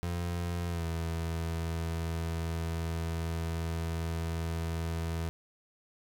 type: tone with pitch glide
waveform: 30% pulse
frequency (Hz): 86.5 to 82.59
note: F2 to E2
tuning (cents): -16 to +4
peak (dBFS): -29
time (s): 0.03-5.29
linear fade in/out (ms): 0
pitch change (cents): -80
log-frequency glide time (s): 0.68-0.85
effects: none